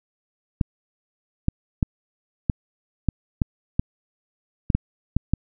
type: clicks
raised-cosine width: 5 ms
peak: -6 dBFS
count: 11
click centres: 0.612 / 1.484 / 1.828 / 2.498 / 3.087 / 3.418 / 3.795 / 4.702 / 4.75 / 5.166 / 5.336 s
effects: none